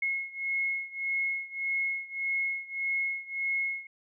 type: beating tone pair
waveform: sine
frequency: 2169 / 2170.7 Hz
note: C#7 / C#7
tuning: -38 / -37 cents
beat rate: 1.7 Hz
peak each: -31 / -33 dBFS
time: 0.02-3.87 s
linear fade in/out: 5 ms
effects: none